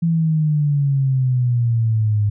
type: exponential sweep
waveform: sine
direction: down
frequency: 168.6 to 102.6 Hz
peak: -14 dBFS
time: 0.02-2.3 s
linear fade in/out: 10 ms
effects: none